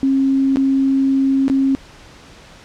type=tone with dropouts; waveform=sine; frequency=270 Hz; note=C#4; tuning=45 cents flat; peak=-12 dBFS; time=0.03-1.75 s; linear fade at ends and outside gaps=0 ms; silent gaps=0.559-0.57 / 1.481-1.499 s; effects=pink hiss -42 dBFS RMS until 2.64 s + low-pass 6000 Hz 12 dB/octave